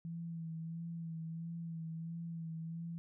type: tone with vibrato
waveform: sine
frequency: 165.1 Hz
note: E3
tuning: 3 cents sharp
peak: -40 dBFS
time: 0.05-2.98 s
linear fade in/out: 0 ms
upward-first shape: sine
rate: 1.5 Hz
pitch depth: 32 cents each way
effects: none